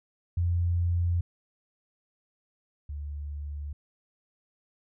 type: tone pair in turn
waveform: sine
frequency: 86.7 / 72.91 Hz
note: F2 / D2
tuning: -12 / -12 cents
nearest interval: minor third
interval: 300 cents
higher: first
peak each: -23 / -33 dBFS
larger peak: first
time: 0.37-1.21 / 2.89-3.73 s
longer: neither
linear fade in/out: 5 ms
effects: none